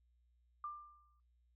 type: tone with exponential decay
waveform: sine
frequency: 1190 Hz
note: D6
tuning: 22 cents sharp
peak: -39 dBFS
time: 0.64-1.2 s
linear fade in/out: 2 ms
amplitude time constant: 120 ms
effects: noise-tail reverb RT60 0.2 s tail -26 dB re dry + added 60 Hz sine -70 dBFS peak until 1.55 s